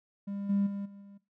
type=tone with level steps; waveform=triangle; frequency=200 Hz; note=G3; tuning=35 cents sharp; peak=-32 / -22 / -32 / -45 / -47 dBFS; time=0.27-1.18 s; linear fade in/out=10 ms; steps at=0.49 / 0.66 / 0.85 / 1.01 s; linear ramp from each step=10 ms; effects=noise-tail reverb RT60 0.3 s tail -19 dB re dry + tanh soft clip ceiling -20 dBFS